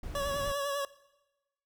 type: noise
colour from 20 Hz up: brown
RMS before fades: -40 dBFS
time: 0.03-0.52 s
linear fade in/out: 5 ms
type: tone with vibrato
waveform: 25% pulse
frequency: 564 Hz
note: C#5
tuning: 30 cents sharp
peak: -27 dBFS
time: 0.15-0.85 s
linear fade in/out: 2 ms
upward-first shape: sine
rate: 10 Hz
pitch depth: 34 cents each way
effects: noise-tail reverb RT60 1.0 s tail -19 dB re dry